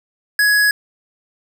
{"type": "tone", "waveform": "square", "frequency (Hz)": 1675, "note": "G#6", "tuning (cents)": 14, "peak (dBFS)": -12, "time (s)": [0.39, 0.71], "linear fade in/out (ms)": 2, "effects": []}